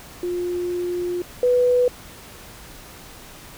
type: tone pair in turn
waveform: sine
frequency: 353.9 / 494 Hz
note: F4 / B4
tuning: +23 / 0 cents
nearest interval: tritone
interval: 577 cents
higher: second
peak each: -22 / -14 dBFS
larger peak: second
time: 0.23-1.22 / 1.43-1.88 s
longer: first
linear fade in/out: 2 ms
effects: pink hiss -42 dBFS RMS until 3.57 s